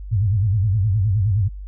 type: tone with vibrato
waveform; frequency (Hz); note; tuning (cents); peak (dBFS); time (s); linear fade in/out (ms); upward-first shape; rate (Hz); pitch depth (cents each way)
sine; 101.7; G#2; -36; -15; 0.11-1.49; 20; sine; 9.6; 190
effects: added 49 Hz sine -30 dBFS peak until 1.67 s